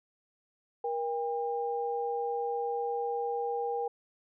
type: tone pair together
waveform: sine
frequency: 473.6 / 802 Hz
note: A#4 / G5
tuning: +27 / +39 cents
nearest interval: major sixth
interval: 912 cents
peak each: -32 / -33 dBFS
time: 0.84-3.88 s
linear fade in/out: 5 ms
effects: none